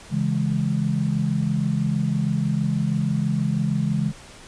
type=chord; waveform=sine; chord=C# minor; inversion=none; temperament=equal; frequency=138.59 / 164.81 / 207.7 Hz; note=C#3 / E3 / G#3; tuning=0 / 0 / 0 cents; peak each=-24 dBFS; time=0.1-4.13 s; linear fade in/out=50 ms; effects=pink hiss -44 dBFS RMS until 4.47 s + resampled to 22050 Hz